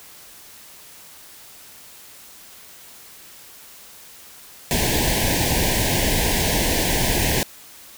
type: band-stop noise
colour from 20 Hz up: pink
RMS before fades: -20 dBFS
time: 4.71-7.43 s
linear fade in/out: 0 ms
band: 1000 to 1600 Hz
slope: 96 dB/octave
effects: white hiss -44 dBFS RMS until 7.97 s